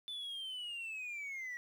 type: linear sweep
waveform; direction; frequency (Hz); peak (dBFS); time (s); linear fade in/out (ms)
sine; down; 3520 to 1915; -38; 0.08-1.57; 0
effects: tanh soft clip ceiling -39 dBFS + 11-bit